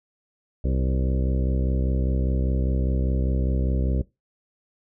harmonic tone with a mistuned harmonic, 65 Hz, C2, 11 cents flat, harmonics 1 / 2 / 3 / 4 / 5 / 6 / 7 / 8 / 9, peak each -22 / -28 / -32 / -34 / -36 / -38 / -39 / -40 / -41 dBFS, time 0.64-4.02 s, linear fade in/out 5 ms, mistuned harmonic 7, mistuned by +32 cents, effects noise-tail reverb RT60 0.2 s tail -19 dB re dry

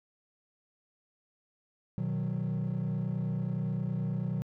triangle chord, B major, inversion none, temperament equal, 123.47 / 155.56 / 185 Hz, B2 / D#3 / F#3, 0 / 0 / 0 cents, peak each -31 dBFS, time 1.98-4.42 s, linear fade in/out 0 ms, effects tanh soft clip ceiling -24 dBFS

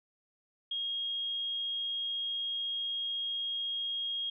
sine tone, 3262 Hz, G#7, 32 cents flat, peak -32 dBFS, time 0.71-4.3 s, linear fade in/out 5 ms, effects none

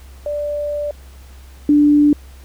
sine tone pair in turn, 587.3 / 293.6 Hz, D5 / D4, 0 / 0 cents, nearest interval octave, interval 1200 cents, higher first, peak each -19 / -8 dBFS, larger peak second, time 0.26-0.91 / 1.69-2.13 s, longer first, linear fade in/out 2 ms, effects added 66 Hz sine -37 dBFS peak until 2.44 s + pink hiss -48 dBFS RMS until 2.44 s

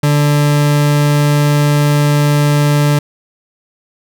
40% pulse tone, 146.5 Hz, D3, 4 cents flat, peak -8 dBFS, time 0.03-2.99 s, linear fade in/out 5 ms, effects none

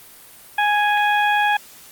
harmonic tone, 830.6 Hz, G#5, in tune, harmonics 1 / 2 / 3 / 4, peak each -17 / -20 / -25 / -29 dBFS, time 0.58-1.57 s, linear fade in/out 5 ms, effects white hiss -44 dBFS RMS until 1.91 s + Opus 32 kbps

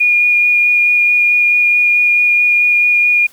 sine tone with vibrato, 2435 Hz, D#7, 38 cents flat, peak -8 dBFS, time 0-3.27 s, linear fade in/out 10 ms, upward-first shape sine, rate 4.6 Hz, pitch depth 10 cents each way, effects white hiss -46 dBFS RMS until 3.32 s

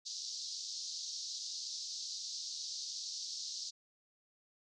pink band-pass noise, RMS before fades -43 dBFS, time 0.05-3.71 s, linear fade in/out 20 ms, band 4100 to 6300 Hz, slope 48 dB/octave, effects none

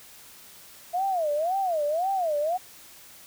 sine tone with vibrato, 677 Hz, E5, 46 cents sharp, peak -23 dBFS, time 0.93-2.58 s, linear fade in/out 20 ms, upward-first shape sine, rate 1.9 Hz, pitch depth 260 cents each way, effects white hiss -49 dBFS RMS until 3.26 s

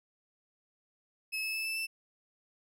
35% pulse tone with pitch steps, 2585 / 2603 / 2621 / 2639 / 2658 Hz, E7 / E7 / E7 / E7 / E7, -34 / -22 / -11 / +1 / +14 cents, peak -31 dBFS, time 1.32-1.87 s, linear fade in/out 20 ms, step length 110 ms, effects none

